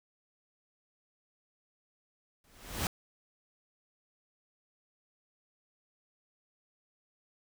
pink noise with exponential growth, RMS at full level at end -29 dBFS, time 2.44-2.87 s, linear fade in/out 2 ms, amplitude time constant 93 ms, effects none

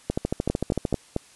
two click trains, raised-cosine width 2 ms, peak -10 / -10 dBFS, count 12 / 4, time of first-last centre 0.1-0.927 / 0.5-1.164 s, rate 13.3 / 4.52 Hz, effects white hiss -53 dBFS RMS until 1.35 s + resampled to 24000 Hz

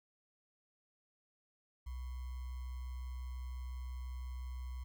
sine tone with sample-and-hold, 62.9 Hz, B1, 32 cents sharp, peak -40 dBFS, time 1.86-4.84 s, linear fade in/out 10 ms, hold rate 1050 Hz, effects none

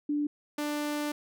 sine / sawtooth tone pair in turn, 293.7 / 295.7 Hz, D4 / D4, 0 / +12 cents, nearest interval unison, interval 12 cents, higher second, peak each -26 dBFS, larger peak neither, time 0.09-0.27 / 0.58-1.12 s, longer second, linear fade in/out 5 ms, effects none

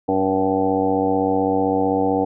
harmonic tone with a mistuned harmonic, 95.7 Hz, G2, 41 cents flat, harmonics 1 / 2 / 3 / 4 / 5 / 6 / 7 / 8 / 9, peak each -33 / -29 / -21 / -32 / -21 / -32 / -28 / -23 / -29 dBFS, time 0.08-2.25 s, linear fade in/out 10 ms, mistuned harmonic 6, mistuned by -33 cents, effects none

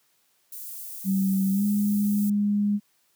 white high-pass noise, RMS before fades -38 dBFS, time 0.52-2.3 s, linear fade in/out 5 ms, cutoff 11000 Hz, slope 12 dB/octave
sine tone with pitch glide, 192.8 to 205.4 Hz, G3 to G#3, -28 to -19 cents, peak -20 dBFS, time 1.04-2.8 s, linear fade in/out 50 ms, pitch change +109 cents, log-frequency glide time 1.52-1.64 s
effects white hiss -67 dBFS RMS until 3.15 s + high-pass 100 Hz 12 dB/octave

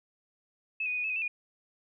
sine tone with pitch steps, 2598 / 2474 / 2492 / 2466 / 2598 / 2499 / 2655 / 2448 Hz, E7 / D#7 / D#7 / D#7 / E7 / D#7 / E7 / D#7, -26 / -10 / +2 / -16 / -26 / +7 / +12 / -29 cents, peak -29 dBFS, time 0.8-1.28 s, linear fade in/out 5 ms, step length 60 ms, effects none

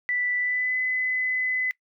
sine tone with pitch glide, 1975.5 to 2016 Hz, B6 to B6, 0 to +35 cents, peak -23 dBFS, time 0.09-1.71 s, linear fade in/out 0 ms, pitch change +35 cents, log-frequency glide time 0.38-0.77 s, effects noise-tail reverb RT60 0.1 s tail -22 dB re dry

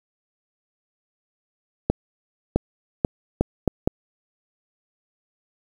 accelerating click train, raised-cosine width 2 ms, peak -4 dBFS, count 6, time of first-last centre 1.9-3.875 s, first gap 660 ms, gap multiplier 0.74, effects 7-bit

